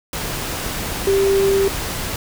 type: tone in noise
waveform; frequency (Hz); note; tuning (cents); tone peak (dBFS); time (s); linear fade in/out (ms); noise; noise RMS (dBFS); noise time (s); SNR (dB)
sine; 392; G4; 0; -13; 1.07-1.68; 2; pink; -25; 0.13-2.16; +9
effects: none